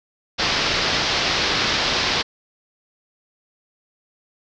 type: low-pass noise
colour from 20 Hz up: white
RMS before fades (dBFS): -21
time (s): 0.38-2.23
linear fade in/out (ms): 20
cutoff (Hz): 5300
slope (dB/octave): 48
effects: none